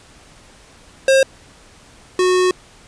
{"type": "tone pair in turn", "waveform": "square", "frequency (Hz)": [535, 366.5], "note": ["C5", "F#4"], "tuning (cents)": [38, -16], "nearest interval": "perfect fifth", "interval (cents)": 654, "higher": "first", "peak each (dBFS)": [-10, -13], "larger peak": "first", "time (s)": [[1.08, 1.23], [2.19, 2.51]], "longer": "second", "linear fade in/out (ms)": 2, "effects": ["pink hiss -46 dBFS RMS until 2.87 s", "resampled to 22050 Hz"]}